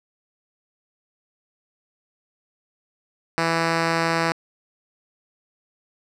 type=tone; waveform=5% pulse; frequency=165.3 Hz; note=E3; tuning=5 cents sharp; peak=-8 dBFS; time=3.38-4.32 s; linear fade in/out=0 ms; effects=low-pass 6000 Hz 12 dB/octave